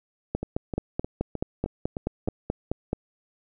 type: two click trains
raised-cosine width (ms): 2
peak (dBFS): -17 / -12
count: 7 / 13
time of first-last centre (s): 0.43-2.276 / 0.35-2.931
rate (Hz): 3.25 / 4.65
effects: none